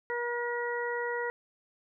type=harmonic tone; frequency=478.7 Hz; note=A#4; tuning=46 cents sharp; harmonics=1 / 2 / 3 / 4; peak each=-33 / -37 / -39 / -36 dBFS; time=0.1-1.3 s; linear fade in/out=0 ms; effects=none